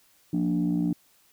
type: chord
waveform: sine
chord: Bb major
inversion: second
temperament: equal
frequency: 174.61 / 233.1 / 293.7 Hz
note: F3 / Bb3 / D4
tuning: 0 / 0 / 0 cents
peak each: -25 / -29 / -25 dBFS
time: 0.33-0.93 s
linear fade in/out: 5 ms
effects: tanh soft clip ceiling -17 dBFS + white hiss -62 dBFS RMS until 1.32 s